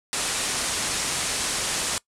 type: low-pass noise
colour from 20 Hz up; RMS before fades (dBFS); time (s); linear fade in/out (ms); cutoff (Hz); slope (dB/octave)
white; -27; 0.13-1.98; 0; 10000; 48
effects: noise-tail reverb RT60 0.1 s tail -22 dB re dry

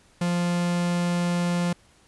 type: tone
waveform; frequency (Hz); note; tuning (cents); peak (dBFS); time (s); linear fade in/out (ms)
45% pulse; 174.61; F3; 0; -22; 0.21-1.73; 5
effects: pink hiss -58 dBFS RMS until 2.07 s + resampled to 24000 Hz

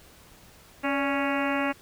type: harmonic tone with a mistuned harmonic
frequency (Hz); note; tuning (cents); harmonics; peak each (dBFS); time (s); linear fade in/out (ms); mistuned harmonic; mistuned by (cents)
277.2; C#4; 0; 1 / 2 / 3 / 4 / 5 / 6 / 7 / 8 / 9 / 10; -28 / -31 / -33 / -34 / -35 / -36 / -36 / -37 / -38 / -38; 0.83-1.73; 20; 2; +65
effects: pink hiss -53 dBFS RMS until 1.81 s

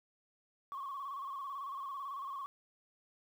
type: tone with vibrato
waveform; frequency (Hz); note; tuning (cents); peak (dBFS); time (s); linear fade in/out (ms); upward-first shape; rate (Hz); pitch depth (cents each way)
sine; 1100; C#6; -14; -38; 0.72-2.46; 0; square; 18; 56
effects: tanh soft clip ceiling -36 dBFS + 11-bit

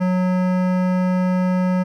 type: tone with hard clipping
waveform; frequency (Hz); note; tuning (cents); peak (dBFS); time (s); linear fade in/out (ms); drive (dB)
sine; 183.2; F#3; -17; -18; 0-1.84; 20; 16
effects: none

